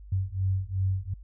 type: beating tone pair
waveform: sine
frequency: 93.8 / 96.5 Hz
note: F#2 / G2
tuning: +24 / -27 cents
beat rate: 2.7 Hz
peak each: -28 dBFS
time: 0.12-1.14 s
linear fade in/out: 5 ms
effects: added 50 Hz sine -43 dBFS peak until 1.23 s